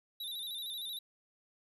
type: tone with vibrato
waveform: square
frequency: 3738 Hz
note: A#7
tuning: 4 cents sharp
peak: -39 dBFS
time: 0.2-0.99 s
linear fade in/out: 5 ms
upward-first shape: square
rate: 13 Hz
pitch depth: 67 cents each way
effects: none